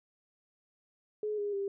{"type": "tone with pitch steps", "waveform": "sine", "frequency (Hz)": [423.7, 410, 396.7], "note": ["G#4", "G#4", "G4"], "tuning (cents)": [35, -22, 21], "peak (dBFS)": -31, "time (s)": [1.23, 1.68], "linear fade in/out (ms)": 2, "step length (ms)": 150, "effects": []}